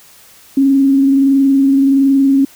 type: tone with frequency modulation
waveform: sine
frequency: 273.1 Hz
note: C#4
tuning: 26 cents flat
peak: -7 dBFS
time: 0.57-2.45 s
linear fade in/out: 5 ms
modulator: 21.4 Hz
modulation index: 0.23
effects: white hiss -43 dBFS RMS until 2.55 s